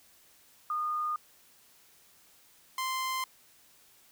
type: tone pair in turn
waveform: sine / sawtooth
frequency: 1223 / 1042.2 Hz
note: D#6 / C6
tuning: -30 / -7 cents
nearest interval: minor third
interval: 277 cents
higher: first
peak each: -29 / -27 dBFS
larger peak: second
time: 0.7-1.16 / 2.78-3.24 s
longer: neither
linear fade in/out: 2 ms
effects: white hiss -61 dBFS RMS until 4.11 s